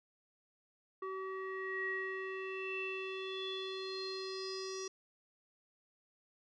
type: tone with low-pass filter sweep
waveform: square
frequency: 380.7 Hz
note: F#4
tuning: 49 cents sharp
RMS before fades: -41 dBFS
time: 1.02-4.88 s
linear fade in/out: 5 ms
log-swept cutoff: 1400 to 5700 Hz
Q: 9.6
effects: none